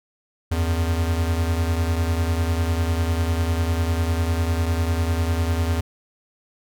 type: beating tone pair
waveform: square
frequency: 82.41 / 92.41 Hz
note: E2 / F#2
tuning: 0 / -2 cents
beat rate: 10 Hz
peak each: -21 / -27 dBFS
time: 0.51-5.81 s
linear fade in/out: 10 ms
effects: none